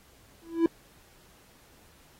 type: tone with exponential growth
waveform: triangle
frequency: 332 Hz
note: E4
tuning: 12 cents sharp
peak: -14 dBFS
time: 0.42-0.66 s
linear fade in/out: 2 ms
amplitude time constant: 52 ms
effects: pink hiss -59 dBFS RMS until 2.19 s + AAC 48 kbps